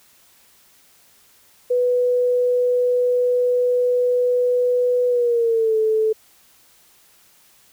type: tone with pitch glide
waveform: sine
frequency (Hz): 493.9 to 437.5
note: B4 to A4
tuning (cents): 0 to -10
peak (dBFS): -15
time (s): 1.7-6.13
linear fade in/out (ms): 10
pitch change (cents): -210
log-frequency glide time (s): 5.08-5.77
effects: white hiss -54 dBFS RMS until 7.72 s